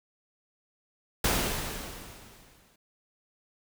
pink noise with exponential decay, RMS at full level -24 dBFS, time 1.24-2.76 s, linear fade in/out 5 ms, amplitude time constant 330 ms, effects none

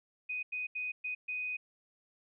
sine tone bursts at uneven times, 2495 Hz, D#7, 4 cents sharp, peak -34 dBFS, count 5, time 0.29-0.43 / 0.52-0.67 / 0.75-0.92 / 1.04-1.15 / 1.28-1.57 s, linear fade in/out 10 ms, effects none

